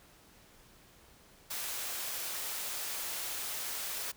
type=high-pass noise; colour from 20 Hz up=white; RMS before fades=-38 dBFS; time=1.5-4.12 s; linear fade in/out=10 ms; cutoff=430 Hz; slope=12 dB/octave; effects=pink hiss -60 dBFS RMS until 4.16 s

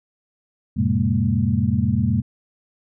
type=tone cluster; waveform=sine; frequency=89.4 / 109.8 / 129.2 / 201.3 / 229.3 Hz; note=F2 / A2 / C3 / G3 / A#3; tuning=+41 / -3 / -21 / +46 / -28 cents; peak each=-23 dBFS; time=0.76-2.22 s; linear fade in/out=20 ms; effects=none

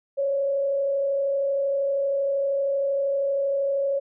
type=tone with frequency modulation; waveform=sine; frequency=554.4 Hz; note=C#5; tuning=in tune; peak=-21 dBFS; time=0.17-4 s; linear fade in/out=20 ms; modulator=32.8 Hz; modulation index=0.31; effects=none

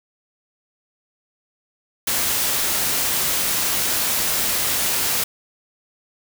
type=noise; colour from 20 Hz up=white; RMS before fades=-21 dBFS; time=2.07-5.24 s; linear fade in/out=5 ms; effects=none

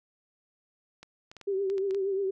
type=clicks; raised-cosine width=0.2 ms; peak=-29 dBFS; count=8; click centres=1.03 / 1.315 / 1.367 / 1.413 / 1.7 / 1.781 / 1.909 / 1.947 s
type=tone with vibrato; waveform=sine; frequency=390 Hz; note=G4; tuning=9 cents flat; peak=-26 dBFS; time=1.47-2.31 s; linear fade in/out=10 ms; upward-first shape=triangle; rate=8.5 Hz; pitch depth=64 cents each way
effects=none

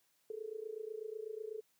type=tone with amplitude modulation; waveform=sine; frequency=435.6 Hz; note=A4; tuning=17 cents flat; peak=-37 dBFS; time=0.3-1.61 s; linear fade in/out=2 ms; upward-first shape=sine; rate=28.1 Hz; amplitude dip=90%; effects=white hiss -75 dBFS RMS until 1.79 s + high-pass 100 Hz 12 dB/octave

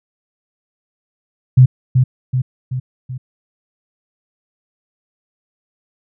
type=tone with echo; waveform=sine; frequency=128.1 Hz; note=C3; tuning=36 cents flat; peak=-3 dBFS; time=1.57-1.66 s; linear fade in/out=10 ms; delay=380 ms; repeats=4; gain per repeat=-5 dB; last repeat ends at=3.18 s; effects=none

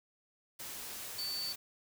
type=tone in noise; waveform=sine; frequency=4500 Hz; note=C#8; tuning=25 cents sharp; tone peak=-36 dBFS; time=1.18-1.53 s; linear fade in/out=10 ms; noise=white; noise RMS=-44 dBFS; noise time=0.59-1.56 s; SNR=+5 dB; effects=none

